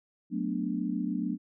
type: chord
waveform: sine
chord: B minor seventh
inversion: second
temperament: equal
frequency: 185 / 220 / 246.9 / 293.7 Hz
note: F#3 / A3 / B3 / D4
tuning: 0 / 0 / 0 / 0 cents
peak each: -34 dBFS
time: 0.3-1.38 s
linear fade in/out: 50 ms
effects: none